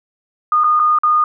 sine tone with dropouts, 1225 Hz, D#6, 27 cents flat, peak -10 dBFS, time 0.52-1.24 s, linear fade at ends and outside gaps 2 ms, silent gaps 0.637-0.642 / 0.794-0.798 / 0.987-1.034 s, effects none

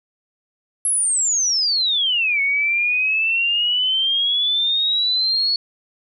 sine exponential two-way sweep, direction down then up, 11175 to 2203 to 4408 Hz, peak -16 dBFS, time 0.85-5.56 s, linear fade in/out 2 ms, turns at 2.41 s, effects none

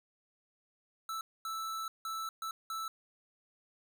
square tone bursts at uneven times, 1318.5 Hz, E6, in tune, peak -37 dBFS, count 5, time 1.09-1.21 / 1.45-1.88 / 2.05-2.29 / 2.42-2.51 / 2.7-2.88 s, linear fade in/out 2 ms, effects none

